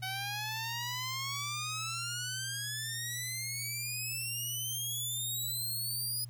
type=exponential sweep; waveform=10% pulse; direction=up; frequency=750 to 4992 Hz; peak=-27 dBFS; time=0.02-6.25 s; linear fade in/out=10 ms; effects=added 120 Hz sine -44 dBFS peak until 6.29 s + pink hiss -67 dBFS RMS until 6.29 s